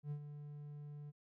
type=tone with ADSR envelope; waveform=triangle; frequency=146.83 Hz; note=D3; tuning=in tune; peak=-36 dBFS; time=0.03-1.12 s; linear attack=81 ms; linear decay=80 ms; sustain=-9 dB; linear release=31 ms; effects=none